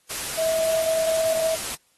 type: tone in noise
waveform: sine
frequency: 647 Hz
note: E5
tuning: 32 cents flat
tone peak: -20 dBFS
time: 0.37-1.56 s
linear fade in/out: 20 ms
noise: white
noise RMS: -30 dBFS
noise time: 0.09-1.76 s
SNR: +7 dB
effects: white hiss -64 dBFS RMS until 1.97 s + AAC 32 kbps